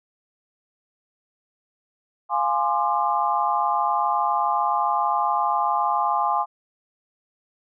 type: chord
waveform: sine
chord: D half-diminished seventh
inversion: first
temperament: equal with one note detuned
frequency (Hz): 698.5 / 830.6 / 1046.5 / 1193.8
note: F5 / Ab5 / C6 / D6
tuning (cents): 0 / 0 / 0 / +28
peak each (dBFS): -27 / -23 / -24 / -26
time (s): 2.29-6.46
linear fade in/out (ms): 50
effects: none